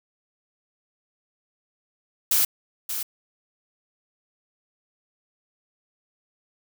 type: noise with echo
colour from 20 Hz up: blue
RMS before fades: -20 dBFS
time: 2.31-2.45 s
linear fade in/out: 5 ms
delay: 580 ms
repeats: 1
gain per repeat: -9 dB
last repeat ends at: 3.03 s
effects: none